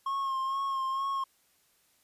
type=tone with vibrato; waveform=triangle; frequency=1078 Hz; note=C#6; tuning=49 cents flat; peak=-27 dBFS; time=0.06-1.24 s; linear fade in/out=5 ms; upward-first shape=sine; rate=2.2 Hz; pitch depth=32 cents each way; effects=white hiss -68 dBFS RMS until 2.03 s + resampled to 32000 Hz